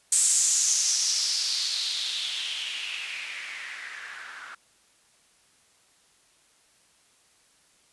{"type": "noise with low-pass filter sweep", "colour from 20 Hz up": "violet", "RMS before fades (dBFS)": -28, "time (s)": [0.12, 4.55], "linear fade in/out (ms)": 5, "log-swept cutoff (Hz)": [8100, 1400], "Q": 4.2, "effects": ["white hiss -62 dBFS RMS until 7.92 s", "resampled to 24000 Hz"]}